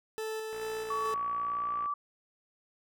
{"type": "tone with tremolo", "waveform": "40% pulse", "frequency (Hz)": 438.5, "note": "A4", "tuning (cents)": -6, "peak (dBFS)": -33, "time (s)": [0.18, 1.14], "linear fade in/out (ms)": 0, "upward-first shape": "square", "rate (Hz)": 2.3, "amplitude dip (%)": 25}
{"type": "click train", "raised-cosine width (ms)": 0.5, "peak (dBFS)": -32, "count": 79, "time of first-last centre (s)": [0.53, 1.859], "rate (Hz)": 58.7}
{"type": "tone with pitch glide", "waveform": "sine", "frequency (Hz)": [1131, 1158.1], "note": ["C#6", "D6"], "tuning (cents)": [34, -25], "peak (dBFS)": -30, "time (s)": [0.9, 1.94], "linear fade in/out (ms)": 5, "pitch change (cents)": 41, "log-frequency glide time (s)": [1.14, 1.72]}
{"effects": []}